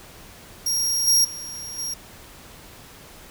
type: tone with level steps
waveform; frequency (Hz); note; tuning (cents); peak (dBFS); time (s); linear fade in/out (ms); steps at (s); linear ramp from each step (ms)
sawtooth; 5610; F8; +7; -18 / -12 / -30 / -24; 0.66-1.94; 5; 1.07 / 1.24 / 1.78; 10
effects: pink hiss -45 dBFS RMS until 3.3 s